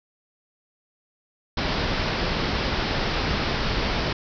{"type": "low-pass noise", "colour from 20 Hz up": "pink", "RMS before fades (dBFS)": -25, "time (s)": [1.57, 4.13], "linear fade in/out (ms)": 5, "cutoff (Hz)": 5400, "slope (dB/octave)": 96, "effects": []}